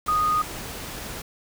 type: tone in noise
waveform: sine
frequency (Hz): 1237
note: D#6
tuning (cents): -10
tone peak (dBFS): -19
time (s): 0.08-0.42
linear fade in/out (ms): 5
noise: pink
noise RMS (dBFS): -35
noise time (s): 0.06-1.22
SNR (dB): +13
effects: none